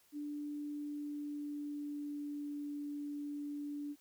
sine tone with pitch glide, 293.7 to 290.7 Hz, D4 to D4, 0 to -18 cents, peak -39 dBFS, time 0.12-3.96 s, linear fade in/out 50 ms, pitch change -18 cents, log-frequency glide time 0.62-2.66 s, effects white hiss -69 dBFS RMS until 4 s

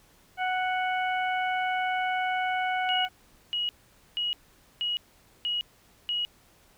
harmonic tone, 740 Hz, F#5, in tune, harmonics 1 / 2 / 3 / 4, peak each -27 / -32 / -34 / -40 dBFS, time 0.37-3.09 s, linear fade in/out 50 ms
sine tone bursts, 2902 Hz, F#7, 34 cents flat, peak -26 dBFS, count 6, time 2.89-6.25 s, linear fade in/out 0 ms, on 160 ms, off 480 ms
effects pink hiss -60 dBFS RMS until 6.77 s

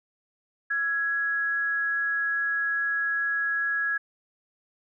sine tone pair together, 1348.8 / 1669 Hz, E6 / G#6, +39 / +8 cents, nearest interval major third, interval 369 cents, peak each -35 / -24 dBFS, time 0.7-3.98 s, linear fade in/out 10 ms, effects none

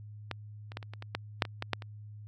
clicks, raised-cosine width 0.3 ms, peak -18 / -29 / -20 / -29 / -28 / -26 / -15 / -8 / -24 / -17 / -12 / -27 dBFS, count 12, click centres 0.313 / 0.719 / 0.771 / 0.828 / 0.936 / 1.024 / 1.15 / 1.422 / 1.452 / 1.624 / 1.733 / 1.822 s, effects added 105 Hz sine -44 dBFS peak until 2.27 s + AAC 64 kbps

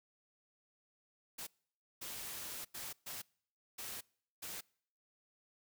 white noise bursts at uneven times, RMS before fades -45 dBFS, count 6, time 1.38-1.47 / 2.01-2.65 / 2.74-2.93 / 3.06-3.22 / 3.78-4.01 / 4.42-4.61 s, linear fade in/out 10 ms, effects noise-tail reverb RT60 0.6 s tail -26 dB re dry

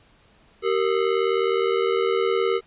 square ring-modulated tone, 425.5 Hz, G#4, 42 cents sharp, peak -17 dBFS, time 0.62-2.61 s, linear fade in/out 50 ms, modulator 39.7 Hz, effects pink hiss -57 dBFS RMS until 2.66 s + resampled to 8000 Hz

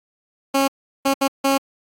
15% pulse tone bursts at uneven times, 273.1 Hz, C#4, 26 cents flat, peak -9 dBFS, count 4, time 0.54-0.68 / 1.05-1.14 / 1.21-1.28 / 1.44-1.58 s, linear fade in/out 10 ms, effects AAC 64 kbps

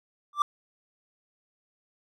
triangle tone with exponential growth, 1174.7 Hz, D6, in tune, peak -14 dBFS, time 0.33-0.42 s, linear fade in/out 2 ms, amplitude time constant 19 ms, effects none

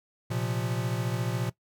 square chord, Bb suspended second, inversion none, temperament equal, 116.54 / 130.81 / 174.61 Hz, Bb2 / C3 / F3, 0 / 0 / 0 cents, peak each -31 / -34 / -35 dBFS, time 0.3-1.5 s, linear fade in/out 10 ms, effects noise-tail reverb RT60 0.1 s tail -18 dB re dry

